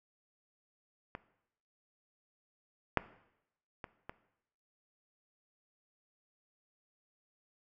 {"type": "clicks", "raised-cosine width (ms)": 0.5, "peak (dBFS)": [-25, -10, -26, -26], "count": 4, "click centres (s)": [1.151, 2.973, 3.842, 4.095], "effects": ["noise-tail reverb RT60 0.8 s tail -17 dB re dry"]}